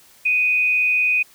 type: tone with frequency modulation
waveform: sine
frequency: 2489 Hz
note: D#7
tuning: in tune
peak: -15 dBFS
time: 0.25-1.23 s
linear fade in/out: 10 ms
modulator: 156 Hz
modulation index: 0.29
effects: white hiss -51 dBFS RMS until 1.34 s